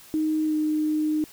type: tone with pitch glide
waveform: sine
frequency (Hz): 311.1 to 306.8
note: D#4 to D#4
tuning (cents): 0 to -24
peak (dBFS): -21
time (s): 0.14-1.24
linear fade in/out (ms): 0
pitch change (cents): -24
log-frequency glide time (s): 0.45-0.55
effects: white hiss -49 dBFS RMS until 1.32 s